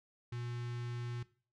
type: tone with notch filter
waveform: square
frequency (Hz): 120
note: B2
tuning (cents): -49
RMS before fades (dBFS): -41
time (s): 0.32-1.23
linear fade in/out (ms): 5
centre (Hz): 610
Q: 0.94
effects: noise-tail reverb RT60 0.4 s tail -18 dB re dry + low-pass 5000 Hz 12 dB/octave